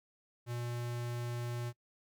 square tone, 120.1 Hz, B2, 48 cents flat, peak -37 dBFS, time 0.46-1.73 s, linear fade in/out 50 ms, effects noise-tail reverb RT60 0.1 s tail -23 dB re dry

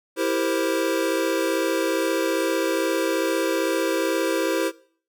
square chord, C dominant seventh, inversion first, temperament equal with one note detuned, 329.6 / 392 / 468.1 / 523.3 Hz, E4 / G4 / Bb4 / C5, 0 / 0 / +7 / 0 cents, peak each -26 / -28 / -29 / -27 dBFS, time 0.16-4.72 s, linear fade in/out 50 ms, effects noise-tail reverb RT60 0.5 s tail -21 dB re dry

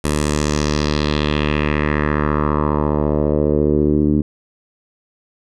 10% pulse tone with low-pass filter sweep, 74.7 Hz, D2, 30 cents sharp, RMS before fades -17 dBFS, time 0.04-4.22 s, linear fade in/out 5 ms, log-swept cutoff 10000 to 270 Hz, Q 2.5, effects none

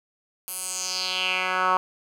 10% pulse tone with band-pass filter sweep, 185 Hz, F#3, in tune, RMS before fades -26 dBFS, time 0.48-1.77 s, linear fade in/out 0 ms, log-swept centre 12000 to 1100 Hz, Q 3.3, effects none

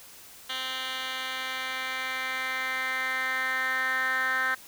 10% pulse tone with band-pass filter sweep, 260 Hz, C4, 11 cents flat, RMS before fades -30 dBFS, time 0.49-4.55 s, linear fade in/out 10 ms, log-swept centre 2900 to 1700 Hz, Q 5.1, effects white hiss -49 dBFS RMS until 4.67 s

